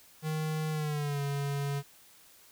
square tone with pitch glide, 155.9 to 141.32 Hz, D#3 to C#3, +4 to +34 cents, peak -31 dBFS, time 0.22-1.83 s, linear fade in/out 50 ms, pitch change -170 cents, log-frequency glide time 0.71-1.21 s, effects white hiss -58 dBFS RMS until 2.51 s

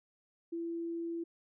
sine tone, 335.8 Hz, E4, 32 cents sharp, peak -35 dBFS, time 0.52-1.24 s, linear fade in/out 10 ms, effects none

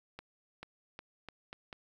accelerating click train, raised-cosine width 0.3 ms, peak -28 dBFS, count 6, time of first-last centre 0.19-1.728 s, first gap 440 ms, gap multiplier 0.82, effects 10-bit

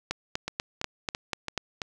two click trains, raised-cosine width 0.2 ms, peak -14 / -11 dBFS, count 5 / 7, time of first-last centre 0.48-1.818 / 0.11-1.577 s, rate 2.99 / 4.09 Hz, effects none

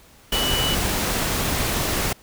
sine tone in noise, 2960 Hz, F#7, in tune, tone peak -23 dBFS, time 0.32-0.75 s, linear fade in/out 5 ms, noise pink, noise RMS -23 dBFS, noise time 0.32-2.13 s, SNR -3 dB, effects pink hiss -51 dBFS RMS until 2.22 s

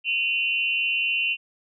sine tone with amplitude modulation, 2746 Hz, F7, 30 cents flat, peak -17 dBFS, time 0.04-1.37 s, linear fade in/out 50 ms, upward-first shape sine, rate 244 Hz, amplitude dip 95%, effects none

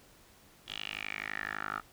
10% pulse tone with band-pass filter sweep, 51.91 Hz, G#1, in tune, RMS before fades -39 dBFS, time 0.66-1.82 s, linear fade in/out 50 ms, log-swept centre 3300 to 1300 Hz, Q 5.5, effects pink hiss -60 dBFS RMS until 1.92 s

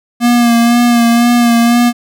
square tone with vibrato, 236.9 Hz, A#3, 28 cents sharp, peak -7 dBFS, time 0.2-1.93 s, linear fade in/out 50 ms, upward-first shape sine, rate 2 Hz, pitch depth 28 cents each way, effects none

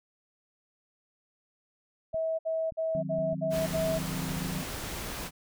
sine tone bursts, 646 Hz, E5, 35 cents flat, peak -27 dBFS, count 6, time 2.13-3.99 s, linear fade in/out 20 ms, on 260 ms, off 60 ms
clicks, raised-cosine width 5 ms, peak -33 dBFS, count 6, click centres 2.144 / 2.722 / 3.186 / 3.33 / 3.585 / 3.874 s
sine chord, C diminished, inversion first, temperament equal with one note detuned, 155.56 / 182.77 / 261.6 Hz, Eb3 / Gb3 / C4, 0 / -21 / 0 cents, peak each -36 / -36 / -40 dBFS, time 2.95-4.63 s, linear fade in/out 0 ms
pink noise, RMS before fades -37 dBFS, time 3.5-5.31 s, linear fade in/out 50 ms
effects none

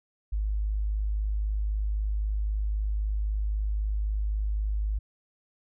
sine tone, 51.91 Hz, G#1, in tune, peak -25 dBFS, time 0.32-4.99 s, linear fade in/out 10 ms, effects none

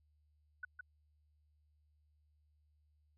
sine tone with echo, 1484 Hz, F#6, 5 cents sharp, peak -40 dBFS, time 0.63-0.65 s, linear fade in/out 5 ms, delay 160 ms, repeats 1, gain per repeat -4 dB, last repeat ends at 0.81 s, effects added 75 Hz sine -70 dBFS peak until 3.17 s

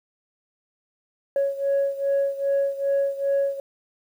sine beating tone pair, 554.4 / 556.9 Hz, C#5 / C#5, 0 / +8 cents, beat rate 2.5 Hz, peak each -21 / -24 dBFS, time 1.36-3.6 s, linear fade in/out 2 ms, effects tanh soft clip ceiling -16 dBFS + 9-bit

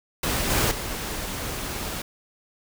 pink noise with level steps, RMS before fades -25 / -22 / -31 dBFS, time 0.23-2.02 s, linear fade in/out 5 ms, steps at 0.5 / 0.71 s, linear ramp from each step 5 ms, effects none

